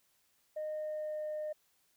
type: tone with pitch glide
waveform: sine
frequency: 615 to 610.4 Hz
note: D#5 to D#5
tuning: -20 to -33 cents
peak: -34 dBFS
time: 0.56-1.53 s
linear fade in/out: 10 ms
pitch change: -13 cents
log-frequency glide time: 0.72-1.26 s
effects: tanh soft clip ceiling -33 dBFS + white hiss -73 dBFS RMS until 1.96 s